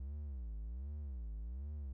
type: tone with vibrato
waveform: triangle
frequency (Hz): 62.8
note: B1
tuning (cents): +30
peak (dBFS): -39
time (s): 0-1.93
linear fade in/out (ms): 5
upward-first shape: sine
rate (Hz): 1.3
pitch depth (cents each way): 300
effects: none